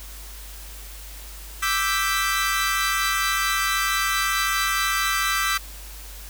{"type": "chord", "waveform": "sawtooth", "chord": "E minor seventh", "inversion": "third", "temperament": "equal", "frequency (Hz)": [1174.7, 1318.5, 1568, 1975.5], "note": ["D6", "E6", "G6", "B6"], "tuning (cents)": [0, 0, 0, 0], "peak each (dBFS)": -23, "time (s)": [1.62, 5.58], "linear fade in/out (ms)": 10, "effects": ["added 50 Hz sine -38 dBFS peak until 6.29 s", "white hiss -42 dBFS RMS until 6.29 s"]}